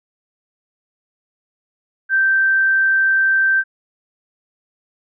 sine tone, 1562 Hz, G6, 7 cents flat, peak -12 dBFS, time 2.09-3.64 s, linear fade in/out 50 ms, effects none

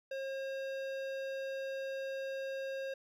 triangle tone with hard clipping, 538 Hz, C5, 48 cents sharp, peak -39 dBFS, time 0.11-2.94 s, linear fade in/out 5 ms, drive 18 dB, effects none

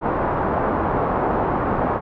white low-pass noise, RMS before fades -21 dBFS, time 0.01-2.01 s, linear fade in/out 50 ms, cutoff 1100 Hz, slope 24 dB/octave, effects none

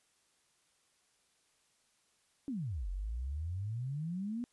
sine exponential two-way sweep, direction down then up, 295.1 to 43.83 to 248.6 Hz, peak -35 dBFS, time 2.48-4.44 s, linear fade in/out 0 ms, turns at 2.89 s, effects white hiss -73 dBFS RMS until 4.52 s + resampled to 24000 Hz

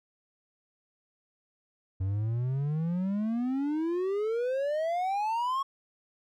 triangle exponential sweep, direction up, 92.5 to 1108.7 Hz, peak -25 dBFS, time 2-5.63 s, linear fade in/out 10 ms, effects none

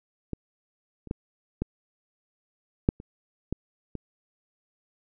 clicks, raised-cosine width 3 ms, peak -18 / -29 / -16 / -14 / -6 / -28 / -15 / -21 dBFS, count 8, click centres 0.333 / 1.073 / 1.111 / 1.62 / 2.889 / 3.001 / 3.526 / 3.953 s, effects none

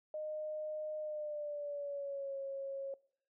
sine tone with pitch glide, 614 to 547 Hz, D#5 to C#5, -23 to -23 cents, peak -38 dBFS, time 0.14-2.94 s, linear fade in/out 2 ms, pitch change -200 cents, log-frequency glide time 0.99-2.36 s, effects noise-tail reverb RT60 0.6 s tail -23 dB re dry

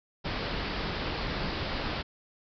pink low-pass noise, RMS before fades -33 dBFS, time 0.24-2.03 s, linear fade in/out 20 ms, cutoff 5100 Hz, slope 96 dB/octave, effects none

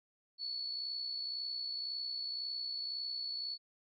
sine tone with amplitude modulation, 4423 Hz, C#8, 5 cents flat, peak -35 dBFS, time 0.38-3.58 s, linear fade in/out 50 ms, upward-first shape sine, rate 61.9 Hz, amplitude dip 45%, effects none

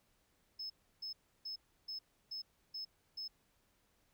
sine tone bursts, 5200 Hz, E8, 24 cents flat, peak -39 dBFS, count 7, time 0.59-3.28 s, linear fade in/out 10 ms, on 110 ms, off 320 ms, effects tanh soft clip ceiling -39 dBFS + pink hiss -75 dBFS RMS until 4.13 s

